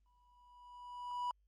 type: tone with exponential growth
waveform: triangle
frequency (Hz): 980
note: B5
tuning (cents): -14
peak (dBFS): -32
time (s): 0.06-1.31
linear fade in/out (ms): 1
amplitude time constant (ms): 270
effects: added 50 Hz sine -70 dBFS peak until 1.47 s + Opus 32 kbps